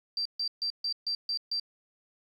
sine tone bursts, 4697 Hz, D8, 1 cent flat, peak -28 dBFS, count 7, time 0.17-1.598 s, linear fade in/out 2 ms, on 84 ms, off 140 ms, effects 10-bit

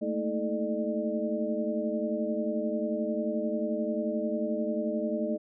sine tone cluster, 217.4 / 228.7 / 318.4 / 432.4 / 602 Hz, A3 / A#3 / D#4 / A4 / D5, -21 / -33 / +40 / -30 / +43 cents, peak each -33 / -34 / -35 / -37 / -32 dBFS, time 0.01-5.38 s, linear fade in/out 20 ms, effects none

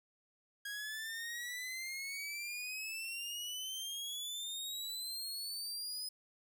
sawtooth exponential sweep, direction up, 1637 to 5060 Hz, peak -37 dBFS, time 0.65-6.09 s, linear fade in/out 5 ms, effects none

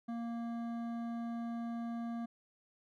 sine tone with hard clipping, 233.1 Hz, A#3, in tune, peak -39 dBFS, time 0.08-2.26 s, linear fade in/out 10 ms, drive 11 dB, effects none

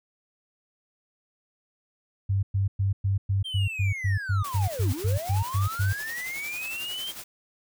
sine tone bursts, 98 Hz, G2, in tune, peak -21 dBFS, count 15, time 2.29-5.93 s, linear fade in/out 10 ms, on 140 ms, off 110 ms
triangle linear two-way sweep, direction down then up, 3199 to 240 to 3199 Hz, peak -30 dBFS, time 3.44-7.12 s, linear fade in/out 20 ms, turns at 4.91 s
white noise with tremolo, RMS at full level -38 dBFS, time 4.44-7.24 s, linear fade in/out 5 ms, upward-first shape sine, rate 11 Hz, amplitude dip 55%
effects none

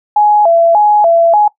sine tone with vibrato, 750 Hz, F#5, 23 cents sharp, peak -5 dBFS, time 0.16-1.48 s, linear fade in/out 5 ms, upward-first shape square, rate 1.7 Hz, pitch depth 190 cents each way, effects noise-tail reverb RT60 0.1 s tail -19 dB re dry

